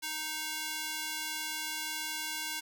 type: tone with high-pass filter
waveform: square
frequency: 310.8 Hz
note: D#4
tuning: 2 cents flat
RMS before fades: -37 dBFS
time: 0.02-2.61 s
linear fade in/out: 20 ms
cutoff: 1800 Hz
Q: 0.54
effects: none